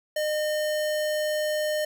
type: tone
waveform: square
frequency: 609 Hz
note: D#5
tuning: 37 cents flat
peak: -25 dBFS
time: 0.16-1.85 s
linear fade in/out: 5 ms
effects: 9-bit